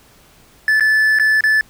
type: tone with dropouts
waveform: triangle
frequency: 1742 Hz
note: A6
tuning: 18 cents flat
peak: -9 dBFS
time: 0.68-1.61 s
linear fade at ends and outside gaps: 1 ms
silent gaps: 0.798-0.807 / 1.188-1.197 / 1.408-1.438 s
effects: pink hiss -49 dBFS RMS until 1.69 s